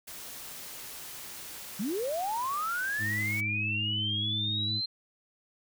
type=noise; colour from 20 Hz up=white; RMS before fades=-43 dBFS; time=0.07-3.41 s; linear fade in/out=10 ms
type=linear sweep; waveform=sine; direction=up; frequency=175.2 to 4163 Hz; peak=-29 dBFS; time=1.79-4.86 s; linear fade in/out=10 ms
type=harmonic tone; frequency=105.7 Hz; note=G#2; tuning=31 cents sharp; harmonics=1 / 2 / 3; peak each=-34 / -40 / -44 dBFS; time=2.98-4.82 s; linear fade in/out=50 ms
effects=none